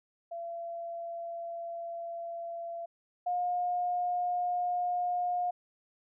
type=tone pair in turn; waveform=sine; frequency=679 / 713.6 Hz; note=F5 / F5; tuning=-49 / +37 cents; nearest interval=minor second; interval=86 cents; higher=second; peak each=-36 / -28 dBFS; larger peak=second; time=0.31-2.86 / 3.26-5.51 s; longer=first; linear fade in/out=10 ms; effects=none